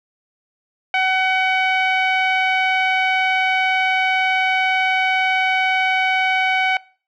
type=tone with low-pass filter; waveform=sawtooth; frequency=753 Hz; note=F#5; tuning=30 cents sharp; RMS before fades=-18 dBFS; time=0.94-6.77 s; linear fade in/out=2 ms; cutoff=2500 Hz; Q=3.8; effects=noise-tail reverb RT60 0.4 s tail -22 dB re dry